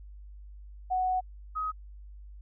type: tone pair in turn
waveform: sine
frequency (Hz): 741 / 1262.9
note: F#5 / D#6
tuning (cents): +2 / +25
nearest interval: major sixth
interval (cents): 923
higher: second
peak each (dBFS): -25 / -29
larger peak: first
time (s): 0.9-1.21 / 1.55-1.72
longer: first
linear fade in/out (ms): 20
effects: added 50 Hz sine -44 dBFS peak until 2.41 s